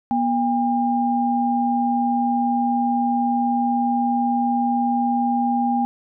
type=tone pair together; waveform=sine; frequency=241.1 / 804 Hz; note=B3 / G5; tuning=-41 / +44 cents; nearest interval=octave + major sixth; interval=2085 cents; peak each=-20 / -20 dBFS; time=0.11-5.85 s; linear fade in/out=0 ms; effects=none